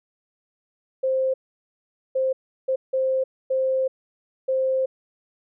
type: tone bursts at uneven times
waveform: sine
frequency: 525 Hz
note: C5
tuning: 6 cents sharp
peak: -19 dBFS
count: 6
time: 1.03-1.34 / 2.15-2.33 / 2.68-2.76 / 2.93-3.24 / 3.5-3.88 / 4.48-4.86 s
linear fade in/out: 10 ms
effects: none